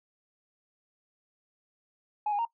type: tone with pitch steps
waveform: sine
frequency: 841 / 818 / 927 Hz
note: G#5 / G#5 / A#5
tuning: +22 / -26 / -10 cents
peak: -25 dBFS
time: 2.26-2.452 s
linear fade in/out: 5 ms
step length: 64 ms
effects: noise-tail reverb RT60 0.1 s tail -20 dB re dry + tanh soft clip ceiling -23 dBFS